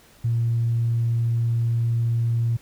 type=tone; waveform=sine; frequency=116.54 Hz; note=A#2; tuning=in tune; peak=-18 dBFS; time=0.24-2.57 s; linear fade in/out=10 ms; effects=tanh soft clip ceiling -14 dBFS + pink hiss -53 dBFS RMS until 2.61 s